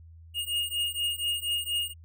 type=beating tone pair; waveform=square; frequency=2850 / 2854.2 Hz; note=F7 / F7; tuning=+34 / +37 cents; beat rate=4.2 Hz; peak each=-32 / -31 dBFS; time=0.34-1.94 s; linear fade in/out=50 ms; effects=added 82 Hz sine -47 dBFS peak until 2.04 s